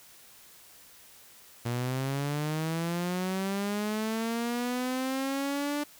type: linear sweep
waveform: sawtooth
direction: up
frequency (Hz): 117.5 to 294.6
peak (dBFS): -25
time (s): 1.65-5.84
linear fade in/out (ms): 10
effects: white hiss -54 dBFS RMS until 5.99 s